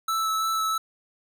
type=tone with vibrato; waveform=square; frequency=1312 Hz; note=E6; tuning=9 cents flat; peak=-24 dBFS; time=0.08-0.78 s; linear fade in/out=5 ms; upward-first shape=sine; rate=3 Hz; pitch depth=11 cents each way; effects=none